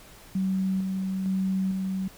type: tone with tremolo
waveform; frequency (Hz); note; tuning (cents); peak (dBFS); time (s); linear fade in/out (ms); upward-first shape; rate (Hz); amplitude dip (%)
sine; 190; F#3; +46; -23; 0.35-2.08; 5; square; 1.1; 30
effects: pink hiss -50 dBFS RMS until 2.17 s